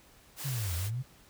white high-pass noise, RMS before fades -40 dBFS, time 0.36-0.91 s, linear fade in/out 50 ms, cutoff 280 Hz, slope 48 dB/octave
sine linear two-way sweep, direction down then up, 144.8 to 80.4 to 135 Hz, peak -31 dBFS, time 0.44-1.03 s, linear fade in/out 20 ms, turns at 0.75 s
effects pink hiss -59 dBFS RMS until 1.29 s

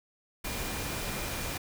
sine tone in noise, 2407 Hz, D7, 42 cents sharp, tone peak -46 dBFS, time 0.44-1.58 s, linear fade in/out 10 ms, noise pink, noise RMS -35 dBFS, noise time 0.44-1.58 s, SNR -14 dB, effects none

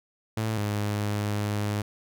sawtooth tone pair in turn, 110 / 103.87 Hz, A2 / G#2, 0 / +1 cents, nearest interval minor second, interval 99 cents, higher first, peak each -22 dBFS, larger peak neither, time 0.37-0.58 / 0.58-1.82 s, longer second, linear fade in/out 5 ms, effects none

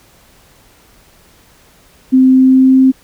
sine tone with pitch glide, 260 to 262.6 Hz, C4 to C4, -11 to +6 cents, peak -4 dBFS, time 2.12-2.92 s, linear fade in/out 20 ms, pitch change +17 cents, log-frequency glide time 2.29-2.79 s, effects pink hiss -47 dBFS RMS until 3.03 s

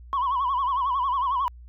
sine tone with vibrato, 1046.5 Hz, C6, in tune, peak -20 dBFS, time 0.13-1.48 s, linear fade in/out 0 ms, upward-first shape sine, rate 11 Hz, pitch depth 130 cents each way, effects tanh soft clip ceiling -19 dBFS + added 60 Hz sine -42 dBFS peak until 1.68 s

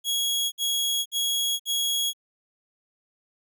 sawtooth tone bursts, 3322 Hz, G#7, in tune, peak -20 dBFS, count 4, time 0.04-2.134 s, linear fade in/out 50 ms, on 480 ms, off 58 ms, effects none

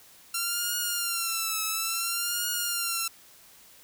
5% pulse tone with vibrato, 1366 Hz, F6, 39 cents flat, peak -16 dBFS, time 0.34-3.08 s, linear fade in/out 5 ms, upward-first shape triangle, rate 0.58 Hz, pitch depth 94 cents each way, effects white hiss -54 dBFS RMS until 3.83 s

